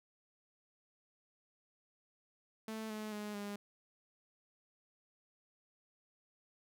sawtooth tone with pitch steps, 220 / 214.5 / 209.1 / 203.8 Hz, A3 / A3 / G#3 / G#3, 0 / -44 / +12 / -32 cents, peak -37 dBFS, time 2.68-3.56 s, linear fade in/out 2 ms, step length 220 ms, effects none

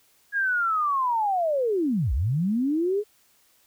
sine linear two-way sweep, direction down then up, 1661.2 to 53.4 to 429.2 Hz, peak -21 dBFS, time 0.32-3.04 s, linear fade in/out 50 ms, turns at 2.13 s, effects white hiss -62 dBFS RMS until 3.66 s

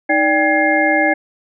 sine tone cluster, 311.5 / 584 / 789 / 1683 / 2119 Hz, D#4 / D5 / G5 / G#6 / C7, +2 / -10 / +11 / +23 / +21 cents, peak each -18 dBFS, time 0.09-1.14 s, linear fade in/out 10 ms, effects none

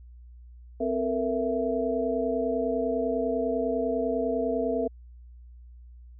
sine tone cluster, 258.9 / 444.9 / 474.9 / 663 Hz, C4 / A4 / A#4 / E5, -18 / +19 / +32 / +10 cents, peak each -30 dBFS, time 0.8-4.88 s, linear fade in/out 10 ms, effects added 60 Hz sine -45 dBFS peak until 6.19 s

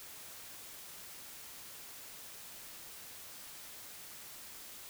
silence, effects white hiss -50 dBFS RMS until 4.89 s

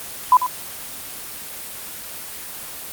sine tone with echo, 1002 Hz, B5, 25 cents sharp, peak -7 dBFS, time 0.32-0.37 s, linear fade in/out 2 ms, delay 95 ms, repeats 1, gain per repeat -11 dB, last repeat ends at 0.465 s, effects white hiss -33 dBFS RMS until 2.92 s + Opus 24 kbps

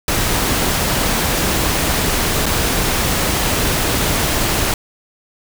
pink noise with dropouts, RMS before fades -17 dBFS, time 0.08-4.74 s, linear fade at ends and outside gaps 2 ms, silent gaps 2.458-2.463 s, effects none

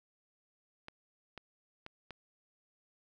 clicks, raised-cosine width 0.3 ms, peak -29 dBFS, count 4, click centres 0.884 / 1.377 / 1.864 / 2.107 s, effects none

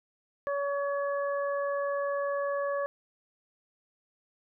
harmonic tone, 565 Hz, C#5, 33 cents sharp, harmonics 1 / 2 / 3, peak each -29 / -35 / -39 dBFS, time 0.47-2.86 s, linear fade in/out 0 ms, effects none

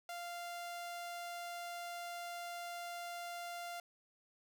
sawtooth tone, 695 Hz, F5, 9 cents flat, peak -39 dBFS, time 0.09-3.8 s, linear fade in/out 2 ms, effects none

